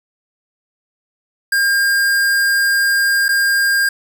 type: tone with dropouts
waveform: square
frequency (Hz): 1608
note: G6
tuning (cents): +44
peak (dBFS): -13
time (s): 1.52-3.89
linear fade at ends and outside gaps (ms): 5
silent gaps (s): 3.283-3.289
effects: 7-bit